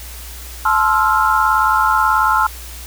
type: chord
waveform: sine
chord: F major seventh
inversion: first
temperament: equal with one note detuned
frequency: 866.9 / 1046.5 / 1318.5 / 1396.9 Hz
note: A5 / C6 / E6 / F6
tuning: -26 / 0 / 0 / 0 cents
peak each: -17 dBFS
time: 0.65-2.47 s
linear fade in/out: 5 ms
effects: added 60 Hz sine -32 dBFS peak until 2.86 s + white hiss -35 dBFS RMS until 2.86 s